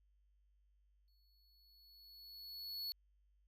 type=tone with exponential growth; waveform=square; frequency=4397 Hz; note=C#8; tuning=15 cents flat; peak=-40 dBFS; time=1.08-2.92 s; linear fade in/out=0 ms; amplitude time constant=400 ms; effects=added 50 Hz sine -70 dBFS peak until 3.47 s